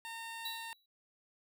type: tone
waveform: 15% pulse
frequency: 913 Hz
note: A#5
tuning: 36 cents flat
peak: -36 dBFS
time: 0.05-0.73 s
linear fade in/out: 0 ms
type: tone with exponential decay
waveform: square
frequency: 3918 Hz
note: B7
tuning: 15 cents flat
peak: -37 dBFS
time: 0.45-0.86 s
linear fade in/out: 5 ms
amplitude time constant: 88 ms
effects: none